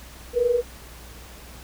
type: tone pair together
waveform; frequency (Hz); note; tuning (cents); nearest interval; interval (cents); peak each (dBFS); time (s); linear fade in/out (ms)
sine; 465.2 / 487.7; A#4 / B4; -4 / -22; minor second; 82; -24 / -19; 0.33-0.63; 50
effects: added 60 Hz sine -44 dBFS peak until 1.63 s + pink hiss -45 dBFS RMS until 1.63 s